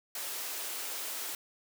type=high-pass noise; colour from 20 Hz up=white; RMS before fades=-38 dBFS; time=0.15-1.35 s; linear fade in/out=2 ms; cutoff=310 Hz; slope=24 dB/octave; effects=none